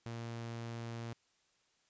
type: tone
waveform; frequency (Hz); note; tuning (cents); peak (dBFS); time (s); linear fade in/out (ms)
sawtooth; 116.2; A#2; -5; -37; 0.06-1.13; 0
effects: white hiss -74 dBFS RMS until 1.89 s + resampled to 16000 Hz